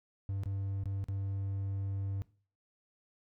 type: tone with dropouts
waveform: triangle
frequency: 98 Hz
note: G2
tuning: in tune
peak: -31 dBFS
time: 0.29-2.22 s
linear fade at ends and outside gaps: 0 ms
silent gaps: 0.435-0.458 / 0.836-0.857 / 1.041-1.085 s
effects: noise-tail reverb RT60 0.4 s tail -19 dB re dry